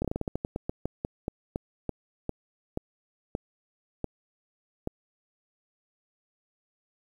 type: slowing click train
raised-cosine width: 2 ms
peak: -16 dBFS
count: 21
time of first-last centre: 0.02-4.874 s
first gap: 26 ms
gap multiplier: 1.2
effects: 9-bit